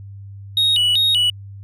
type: tone with vibrato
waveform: triangle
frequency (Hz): 3322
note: G#7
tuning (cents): 0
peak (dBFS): -12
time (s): 0.57-1.3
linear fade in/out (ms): 2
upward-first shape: square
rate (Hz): 2.6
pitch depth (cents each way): 210
effects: added 99 Hz sine -33 dBFS peak until 1.63 s